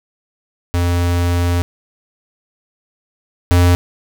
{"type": "tone pair in turn", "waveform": "square", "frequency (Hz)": [87.31, 88.17], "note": ["F2", "F2"], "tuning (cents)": [0, 17], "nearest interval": "unison", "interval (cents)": 17, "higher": "second", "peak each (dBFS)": [-14, -9], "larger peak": "second", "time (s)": [[0.74, 1.62], [3.51, 3.75]], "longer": "first", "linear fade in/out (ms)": 0, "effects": []}